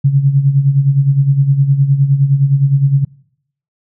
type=tone with tremolo; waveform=sine; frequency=138.59 Hz; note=C#3; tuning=in tune; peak=-5 dBFS; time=0.04-3.05 s; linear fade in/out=10 ms; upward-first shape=sine; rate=9.7 Hz; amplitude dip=65%; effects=noise-tail reverb RT60 0.7 s tail -24 dB re dry